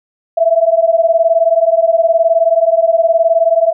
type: beating tone pair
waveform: sine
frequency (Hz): 653 / 672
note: E5 / E5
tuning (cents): -17 / +33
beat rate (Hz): 19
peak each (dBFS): -11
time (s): 0.37-3.73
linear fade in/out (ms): 10
effects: none